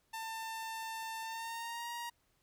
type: tone with pitch glide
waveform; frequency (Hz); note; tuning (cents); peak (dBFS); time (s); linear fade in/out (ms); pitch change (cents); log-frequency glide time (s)
sawtooth; 895 to 944.9; A5 to A#5; +29 to +23; -36; 0.13-2.1; 10; +94; 1.22-1.88
effects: pink hiss -75 dBFS RMS until 2.42 s